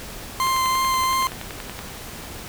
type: tone with vibrato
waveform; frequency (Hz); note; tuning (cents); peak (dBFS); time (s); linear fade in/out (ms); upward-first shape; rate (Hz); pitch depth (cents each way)
40% pulse; 1046.5; C6; 0; -18; 0.4-1.27; 0; sine; 2.9; 10
type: click train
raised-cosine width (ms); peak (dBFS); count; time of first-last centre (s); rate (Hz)
0.3; -16; 15; 0.47-1.791; 10.6
effects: pink hiss -36 dBFS RMS until 2.48 s